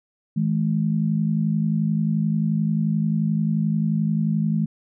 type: tone pair together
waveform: sine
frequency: 161.8 / 213.2 Hz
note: E3 / G#3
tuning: -32 / +46 cents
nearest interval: perfect fourth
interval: 478 cents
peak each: -21 / -22 dBFS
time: 0.36-4.66 s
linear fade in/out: 10 ms
effects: none